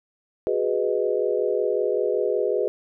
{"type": "chord", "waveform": "sine", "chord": "G# minor seventh", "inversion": "third", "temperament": "equal", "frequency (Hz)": [370, 415.3, 493.9, 622.3], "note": ["F#4", "G#4", "B4", "D#5"], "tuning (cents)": [0, 0, 0, 0], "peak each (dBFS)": [-27, -24, -25, -29], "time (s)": [0.47, 2.68], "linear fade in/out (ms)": 0, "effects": []}